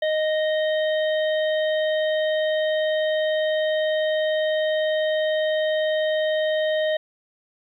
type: harmonic tone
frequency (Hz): 621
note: D#5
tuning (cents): -3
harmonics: 1 / 3 / 5 / 6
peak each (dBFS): -20 / -30 / -34 / -36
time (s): 0.02-6.97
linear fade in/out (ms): 5
effects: 10-bit